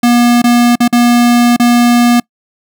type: tone with dropouts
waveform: square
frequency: 240 Hz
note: B3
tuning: 49 cents flat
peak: -6 dBFS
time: 0.03-2.2 s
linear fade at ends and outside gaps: 5 ms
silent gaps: 0.419-0.44 / 0.756-0.803 / 0.879-0.926 / 1.564-1.597 s
effects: noise-tail reverb RT60 0.1 s tail -26 dB re dry